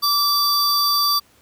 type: tone pair together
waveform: square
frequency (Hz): 1163 / 4652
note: D6 / D8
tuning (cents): -17 / -17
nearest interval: 2 octaves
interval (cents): 2400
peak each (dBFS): -21 / -18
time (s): 0.02-1.2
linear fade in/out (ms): 20
effects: pink hiss -55 dBFS RMS until 1.41 s + high-pass 60 Hz 12 dB/octave